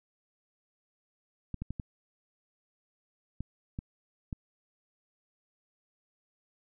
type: clicks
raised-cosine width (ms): 5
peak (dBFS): -23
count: 7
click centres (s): 1.543 / 1.62 / 1.706 / 1.798 / 3.406 / 3.789 / 4.328
effects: none